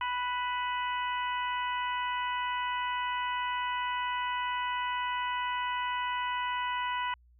harmonic tone with a mistuned harmonic, 493.9 Hz, B4, in tune, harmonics 2 / 3 / 4 / 5 / 6, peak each -31 / -39 / -39 / -43 / -41 dBFS, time 0.01-7.14 s, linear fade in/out 2 ms, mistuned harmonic 5, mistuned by +36 cents, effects added 60 Hz sine -58 dBFS peak until 7.39 s

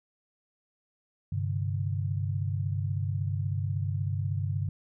sine chord, G suspended fourth, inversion none, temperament just, 98 / 130.67 / 147 Hz, G2 / C3 / D3, 0 / -2 / +2 cents, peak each -29 / -34 / -34 dBFS, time 1.32-4.69 s, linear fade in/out 5 ms, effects none

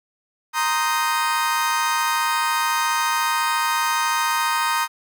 35% pulse chord, C minor seventh, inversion third, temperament equal with one note detuned, 932.3 / 1046.5 / 1244.5 / 1555.4 Hz, Bb5 / C6 / Eb6 / G6, 0 / 0 / 0 / -14 cents, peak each -21 / -26 / -22 / -26 dBFS, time 0.53-4.88 s, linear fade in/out 50 ms, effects none

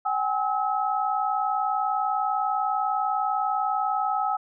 sine tone cluster, 762 / 822 / 1289 Hz, G5 / G#5 / E6, -49 / -18 / -39 cents, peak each -27 dBFS, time 0.05-4.37 s, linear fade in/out 10 ms, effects none

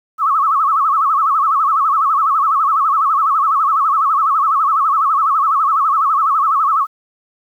sine tone with vibrato, 1201 Hz, D6, 38 cents sharp, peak -11 dBFS, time 0.18-6.87 s, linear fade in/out 50 ms, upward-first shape sine, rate 12 Hz, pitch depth 170 cents each way, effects 8-bit

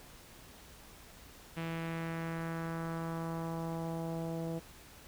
sawtooth tone with low-pass filter sweep, 164.81 Hz, E3, in tune, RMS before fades -38 dBFS, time 1.56-4.6 s, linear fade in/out 20 ms, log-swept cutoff 2700 to 580 Hz, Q 1.8, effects added 60 Hz sine -64 dBFS peak until 5.07 s + pink hiss -55 dBFS RMS until 5.07 s

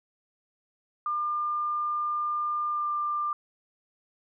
sine tone with pitch glide, 1200 to 1191.7 Hz, D6 to D6, +37 to +25 cents, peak -26 dBFS, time 1.06-3.33 s, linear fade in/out 2 ms, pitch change -12 cents, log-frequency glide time 2.7-2.9 s, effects none

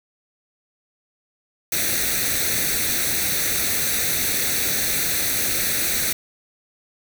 white noise with comb filter, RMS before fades -22 dBFS, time 1.72-6.13 s, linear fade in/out 5 ms, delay 0.49 ms, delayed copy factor +0.7, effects none

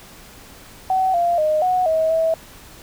sine tone with pitch steps, 755 / 692 / 616 / 734 / 639 / 649 Hz, F#5 / F5 / D#5 / F#5 / D#5 / E5, +35 / -16 / -17 / -14 / +46 / -27 cents, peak -15 dBFS, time 0.9-2.34 s, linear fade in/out 2 ms, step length 240 ms, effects pink hiss -43 dBFS RMS until 2.82 s

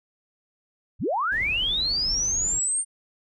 sine linear sweep, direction up, 42 to 8870 Hz, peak -22 dBFS, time 0.99-2.85 s, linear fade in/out 50 ms
brown noise, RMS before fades -37 dBFS, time 1.31-2.6 s, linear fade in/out 20 ms
effects none

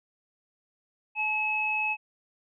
sine tone pair together, 858.1 / 2577 Hz, A5 / E7, -44 / -40 cents, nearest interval octave + perfect fifth, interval 1904 cents, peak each -32 / -26 dBFS, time 1.15-1.97 s, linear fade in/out 50 ms, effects none

